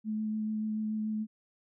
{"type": "tone with vibrato", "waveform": "sine", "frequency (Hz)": 215.8, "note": "A3", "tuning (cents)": -33, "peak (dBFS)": -30, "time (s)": [0.04, 1.27], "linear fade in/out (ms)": 50, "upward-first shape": "sine", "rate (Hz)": 6.9, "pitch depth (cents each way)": 11, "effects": []}